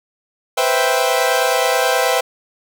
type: chord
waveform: sawtooth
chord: C major seventh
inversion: third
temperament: equal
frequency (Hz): 493.9 / 523.3 / 659.3 / 784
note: B4 / C5 / E5 / G5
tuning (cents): 0 / 0 / 0 / 0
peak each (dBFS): -16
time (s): 0.57-2.21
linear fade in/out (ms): 10
effects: none